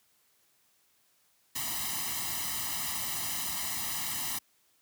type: noise with comb filter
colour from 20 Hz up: white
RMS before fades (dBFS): -34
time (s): 1.55-4.39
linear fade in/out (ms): 10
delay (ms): 1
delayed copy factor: +0.9
effects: white hiss -69 dBFS RMS until 4.81 s + high-pass 60 Hz 12 dB/octave